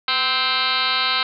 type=tone with frequency modulation; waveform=sine; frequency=2637 Hz; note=E7; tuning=in tune; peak=-17 dBFS; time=0.08-1.23 s; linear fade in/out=2 ms; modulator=267 Hz; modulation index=6.3; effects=none